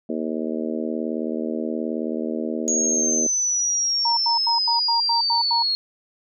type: harmonic tone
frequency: 78.8 Hz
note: D#2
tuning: 23 cents sharp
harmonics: 3 / 4 / 5 / 6 / 7 / 8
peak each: -27 / -29 / -31 / -33 / -34 / -35 dBFS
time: 0.09-3.27 s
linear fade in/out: 5 ms
type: exponential sweep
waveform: sine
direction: down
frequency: 6680 to 4282 Hz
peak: -19 dBFS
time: 2.68-5.75 s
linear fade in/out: 0 ms
type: tone bursts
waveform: sine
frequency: 933 Hz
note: A#5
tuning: 1 cent sharp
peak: -20 dBFS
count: 8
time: 4.05-5.626 s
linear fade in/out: 5 ms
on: 120 ms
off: 88 ms
effects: none